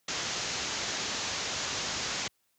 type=low-pass noise; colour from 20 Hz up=white; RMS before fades=-34 dBFS; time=0.08-2.28 s; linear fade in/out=5 ms; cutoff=7100 Hz; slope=96 dB/octave; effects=white hiss -74 dBFS RMS until 2.58 s + high-pass 60 Hz 12 dB/octave